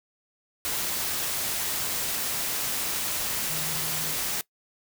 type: tone in noise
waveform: sine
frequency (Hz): 156.6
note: D#3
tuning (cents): +11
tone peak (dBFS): -39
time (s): 3.5-4.13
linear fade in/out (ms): 0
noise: white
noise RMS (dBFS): -29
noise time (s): 0.65-4.41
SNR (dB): -13
effects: noise-tail reverb RT60 0.1 s tail -21 dB re dry